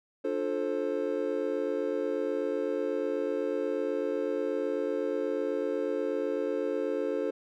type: chord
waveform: triangle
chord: D minor seventh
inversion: none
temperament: just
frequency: 293.7 / 352.4 / 440.5 / 528.6 Hz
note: D4 / F4 / A4 / C5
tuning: 0 / +16 / +2 / +18 cents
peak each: -33 / -34 / -30 / -31 dBFS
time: 0.24-7.31 s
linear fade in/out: 10 ms
effects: none